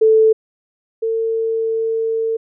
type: tone pair in turn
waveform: sine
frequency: 440 / 449.8 Hz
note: A4 / A4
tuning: 0 / +38 cents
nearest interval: unison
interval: 38 cents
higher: second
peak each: -8 / -16 dBFS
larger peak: first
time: 0.01-0.33 / 1.02-2.37 s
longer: second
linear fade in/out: 10 ms
effects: none